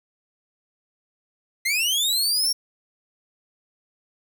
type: linear sweep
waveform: sawtooth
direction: up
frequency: 2026 to 5588 Hz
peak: -17 dBFS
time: 1.65-2.53 s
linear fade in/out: 10 ms
effects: none